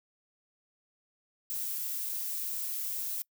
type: noise with dropouts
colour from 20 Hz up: violet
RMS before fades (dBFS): -35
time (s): 1.5-3.22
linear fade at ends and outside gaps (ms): 0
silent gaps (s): 2.091-2.095
effects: noise-tail reverb RT60 0.1 s tail -25 dB re dry